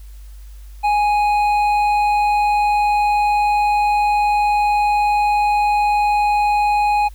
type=tone with hard clipping; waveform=sine; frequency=830.6 Hz; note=G#5; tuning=in tune; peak=-15 dBFS; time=0.83-7.09 s; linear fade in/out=20 ms; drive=7 dB; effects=added 50 Hz sine -34 dBFS peak until 7.14 s + white hiss -53 dBFS RMS until 7.14 s